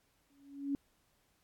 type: tone with exponential growth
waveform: sine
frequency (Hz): 280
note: C#4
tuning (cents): +18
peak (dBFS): -29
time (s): 0.3-0.75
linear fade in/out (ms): 0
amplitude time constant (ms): 97
effects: pink hiss -74 dBFS RMS until 1.43 s + AAC 64 kbps